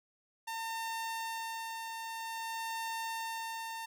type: tone with tremolo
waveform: sawtooth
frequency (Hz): 906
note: A#5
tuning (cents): -50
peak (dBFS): -32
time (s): 0.47-3.86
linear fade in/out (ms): 10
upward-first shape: sine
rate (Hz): 0.51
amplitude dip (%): 35
effects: none